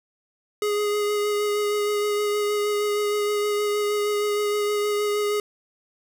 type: tone with vibrato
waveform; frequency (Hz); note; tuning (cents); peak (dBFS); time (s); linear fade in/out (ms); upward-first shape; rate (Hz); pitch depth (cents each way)
square; 415.3; G#4; 0; -22; 0.62-5.4; 2; sine; 6.4; 14
effects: none